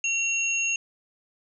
sine tone pair together, 2742 / 6518 Hz, F7 / G#8, -32 / -33 cents, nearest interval octave + minor third, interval 1499 cents, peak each -24 / -29 dBFS, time 0.04-0.76 s, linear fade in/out 2 ms, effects none

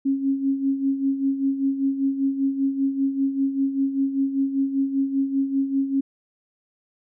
sine tone with tremolo, 272.6 Hz, C#4, 29 cents flat, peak -17 dBFS, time 0.05-6.01 s, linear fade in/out 10 ms, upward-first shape sine, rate 5.1 Hz, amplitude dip 65%, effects none

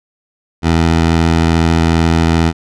15% pulse tone with vibrato, 82.41 Hz, E2, in tune, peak -3 dBFS, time 0.62-2.53 s, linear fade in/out 50 ms, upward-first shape sine, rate 14 Hz, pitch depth 12 cents each way, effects low-pass 6000 Hz 12 dB/octave

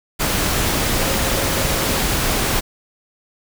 sine tone in noise, 541 Hz, C#5, 42 cents flat, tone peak -29 dBFS, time 0.98-2.02 s, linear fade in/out 20 ms, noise pink, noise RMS -19 dBFS, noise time 0.19-2.61 s, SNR -13 dB, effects none

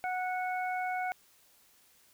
harmonic tone, 736 Hz, F#5, 9 cents flat, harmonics 1 / 2 / 3, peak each -32 / -39 / -40 dBFS, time 0.04-1.12 s, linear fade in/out 0 ms, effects white hiss -64 dBFS RMS until 2.13 s

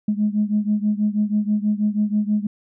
sine beating tone pair, 207.7 / 213.9 Hz, G#3 / A3, 0 / -49 cents, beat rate 6.2 Hz, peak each -19 / -21 dBFS, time 0.08-2.47 s, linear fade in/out 5 ms, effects tanh soft clip ceiling -10 dBFS

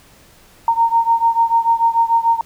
sine beating tone pair, 919 / 925.8 Hz, A#5 / A#5, -25 / -12 cents, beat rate 6.8 Hz, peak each -14 / -16 dBFS, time 0.68-2.41 s, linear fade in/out 2 ms, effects pink hiss -48 dBFS RMS until 2.45 s

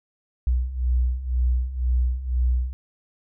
sine beating tone pair, 60.7 / 62.7 Hz, B1 / B1, -29 / +27 cents, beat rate 2 Hz, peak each -25 / -21 dBFS, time 0.47-2.73 s, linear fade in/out 0 ms, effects none

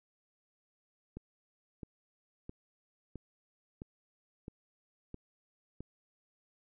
click train, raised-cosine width 3 ms, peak -30 dBFS, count 8, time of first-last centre 1.17-5.806 s, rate 1.51 Hz, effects none

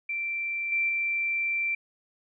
sine tone with level steps, 2349 Hz, D7, in tune, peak -28 / -23 / -25 dBFS, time 0.09-1.75 s, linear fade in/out 5 ms, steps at 0.72 / 0.89 s, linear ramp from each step 2 ms, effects none

